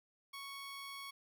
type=tone; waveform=15% pulse; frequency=1109 Hz; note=C#6; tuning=in tune; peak=-39 dBFS; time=0.33-1.11 s; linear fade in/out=10 ms; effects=none